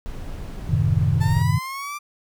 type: noise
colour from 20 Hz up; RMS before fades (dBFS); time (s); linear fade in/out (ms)
brown; -32; 0.06-1.42; 0
type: chord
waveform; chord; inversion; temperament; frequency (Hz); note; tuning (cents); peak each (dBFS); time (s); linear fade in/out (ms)
sine; F# diminished seventh; none; equal; 92.5 / 110 / 130.81 / 155.56; F#2 / A2 / C3 / Eb3; 0 / 0 / 0 / 0; -22; 0.69-1.59; 10
type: linear sweep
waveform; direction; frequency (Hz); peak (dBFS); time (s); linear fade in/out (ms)
30% pulse; up; 875 to 1187; -26; 1.2-1.99; 20
effects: none